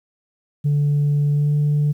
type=tone with pitch glide; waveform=sine; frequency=145.5 to 147.45 Hz; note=D3 to D3; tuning=-16 to +7 cents; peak=-13 dBFS; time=0.64-1.93 s; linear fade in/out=20 ms; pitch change=+23 cents; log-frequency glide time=1.31-1.52 s; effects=tanh soft clip ceiling -13 dBFS + 9-bit